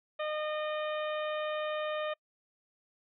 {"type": "harmonic tone", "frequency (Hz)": 611, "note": "D#5", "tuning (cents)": -32, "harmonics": [1, 2, 3, 4, 5, 6], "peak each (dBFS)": [-33, -39, -43, -45, -47, -49], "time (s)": [0.19, 2.14], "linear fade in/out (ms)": 10, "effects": ["noise-tail reverb RT60 0.1 s tail -26 dB re dry"]}